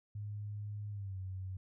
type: tone with pitch glide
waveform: sine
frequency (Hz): 103.83 to 94.12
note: G#2 to F#2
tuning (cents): 0 to +30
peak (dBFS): -39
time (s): 0.15-1.57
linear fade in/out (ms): 5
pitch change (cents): -170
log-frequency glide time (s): 0.9-1.18
effects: none